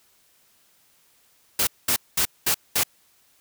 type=noise bursts; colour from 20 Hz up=white; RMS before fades=-21 dBFS; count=5; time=1.59-2.835 s; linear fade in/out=5 ms; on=81 ms; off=210 ms; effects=white hiss -61 dBFS RMS until 3.4 s